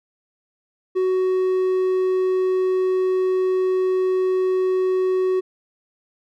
triangle tone, 372.4 Hz, F#4, 11 cents sharp, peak -15 dBFS, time 0.95-5.41 s, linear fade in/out 20 ms, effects none

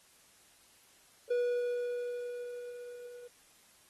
triangle tone with level ramp, 486.5 Hz, B4, 26 cents flat, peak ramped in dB -25 to -45 dBFS, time 1.3-3.28 s, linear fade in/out 10 ms, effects white hiss -63 dBFS RMS until 3.89 s + AAC 32 kbps

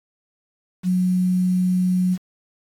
sine tone with quantisation, 182.5 Hz, F#3, 24 cents flat, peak -16 dBFS, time 0.83-2.18 s, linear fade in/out 50 ms, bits 7, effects AAC 64 kbps

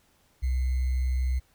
sine tone with sample-and-hold, 63.8 Hz, C2, 43 cents flat, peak -23 dBFS, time 0.42-1.4 s, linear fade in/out 20 ms, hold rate 2100 Hz, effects pink hiss -65 dBFS RMS until 1.54 s

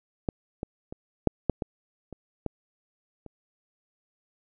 clicks, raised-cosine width 2 ms, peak -13 / -18 / -24 / -6 / -8 / -16 / -26 / -16 / -29 dBFS, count 9, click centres 0.288 / 0.631 / 0.925 / 1.273 / 1.497 / 1.622 / 2.127 / 2.463 / 3.263 s, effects none

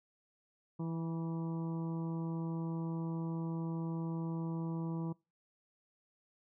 harmonic tone with a mistuned harmonic, 164.81 Hz, E3, in tune, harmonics 1 / 2 / 3 / 4 / 5 / 6 / 7, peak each -36 / -42 / -51 / -56 / -56 / -52 / -58 dBFS, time 0.79-5.13 s, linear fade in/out 10 ms, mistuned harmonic 6, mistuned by -24 cents, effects noise-tail reverb RT60 0.3 s tail -26 dB re dry

